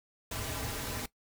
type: noise with comb filter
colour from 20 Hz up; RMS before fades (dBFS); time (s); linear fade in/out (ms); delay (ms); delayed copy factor
pink; -37; 0.31-1.06; 5; 5.5; -0.75
effects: noise-tail reverb RT60 0.1 s tail -18 dB re dry